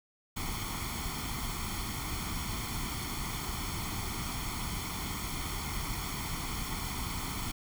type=noise with comb filter; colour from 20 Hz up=pink; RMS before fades=-36 dBFS; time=0.36-7.52 s; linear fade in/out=10 ms; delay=0.91 ms; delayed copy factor=+0.75; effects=none